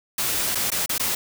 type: noise with dropouts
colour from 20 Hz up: white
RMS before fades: -24 dBFS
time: 0.18-1.15 s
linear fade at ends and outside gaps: 5 ms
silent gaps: 0.549-0.553 / 0.704-0.717 / 0.861-0.893 / 0.981-0.996 s
effects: none